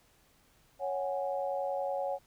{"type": "chord", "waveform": "sine", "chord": "C# suspended fourth", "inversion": "none", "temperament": "equal", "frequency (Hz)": [554.4, 740, 830.6], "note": ["C#5", "F#5", "G#5"], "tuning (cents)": [0, 0, 0], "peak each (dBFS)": [-33, -36, -39], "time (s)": [0.79, 2.19], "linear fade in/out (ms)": 50, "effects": ["pink hiss -66 dBFS RMS until 2.26 s"]}